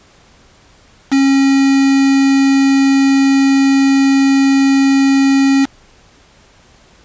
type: tone with quantisation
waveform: triangle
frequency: 272.3 Hz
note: C#4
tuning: 31 cents flat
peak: -6 dBFS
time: 1.11-5.66 s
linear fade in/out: 20 ms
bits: 3
effects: pink hiss -47 dBFS RMS until 7.04 s + resampled to 16000 Hz